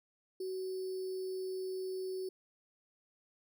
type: tone with sample-and-hold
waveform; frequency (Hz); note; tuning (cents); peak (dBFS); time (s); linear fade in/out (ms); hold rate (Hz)
sine; 375.4; F#4; +25; -36; 0.4-2.29; 5; 4900
effects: none